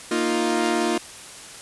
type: chord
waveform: sawtooth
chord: Bb suspended fourth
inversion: none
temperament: equal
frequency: 233.1 / 311.1 / 349.2 Hz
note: Bb3 / Eb4 / F4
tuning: 0 / 0 / 0 cents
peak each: -22 / -22 / -19 dBFS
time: 0.11-0.98 s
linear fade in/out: 5 ms
effects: white hiss -40 dBFS RMS until 1.61 s + resampled to 24000 Hz